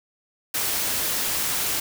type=noise; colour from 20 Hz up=white; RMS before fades=-25 dBFS; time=0.54-1.8 s; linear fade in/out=5 ms; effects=none